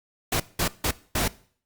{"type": "noise bursts at uneven times", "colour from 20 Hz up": "pink", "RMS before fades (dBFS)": -24, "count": 4, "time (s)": [[0.32, 0.4], [0.59, 0.68], [0.84, 0.91], [1.15, 1.28]], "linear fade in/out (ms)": 5, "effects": ["noise-tail reverb RT60 0.5 s tail -20 dB re dry", "Opus 48 kbps"]}